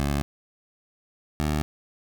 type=tone pair in turn; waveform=15% pulse; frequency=71 / 75.41 Hz; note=C#2 / D2; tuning=+42 / +46 cents; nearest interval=minor second; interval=104 cents; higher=second; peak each=-17 dBFS; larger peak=neither; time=0-0.22 / 1.4-1.62 s; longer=neither; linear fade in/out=0 ms; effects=none